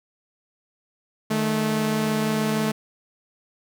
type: tone pair together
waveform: sawtooth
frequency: 153.73 / 217.4 Hz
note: D#3 / A3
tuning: -21 / -21 cents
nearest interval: tritone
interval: 600 cents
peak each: -24 / -18 dBFS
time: 1.3-2.72 s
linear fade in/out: 10 ms
effects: none